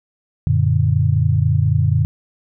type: chord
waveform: sine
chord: Gb augmented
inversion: none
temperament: equal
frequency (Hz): 92.5 / 116.54 / 146.83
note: Gb2 / Bb2 / D3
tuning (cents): 0 / 0 / 0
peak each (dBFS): -17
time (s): 0.47-2.05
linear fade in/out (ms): 0
effects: none